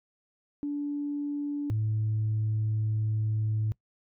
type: tone pair in turn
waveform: sine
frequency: 289.5 / 108.44 Hz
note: D4 / A2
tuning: -25 / -25 cents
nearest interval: octave + perfect fourth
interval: 1700 cents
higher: first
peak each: -28 / -24 dBFS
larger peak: second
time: 0.63-1.7 / 1.7-3.72 s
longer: second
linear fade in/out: 0 ms
effects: noise-tail reverb RT60 0.1 s tail -23 dB re dry + tanh soft clip ceiling -22 dBFS